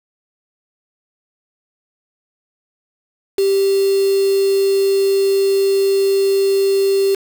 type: tone with quantisation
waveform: sine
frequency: 392 Hz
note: G4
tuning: in tune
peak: -12 dBFS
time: 3.38-7.15 s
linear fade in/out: 5 ms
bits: 4
effects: none